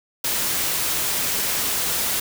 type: noise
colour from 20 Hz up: white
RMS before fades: -23 dBFS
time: 0.24-2.2 s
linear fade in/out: 5 ms
effects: none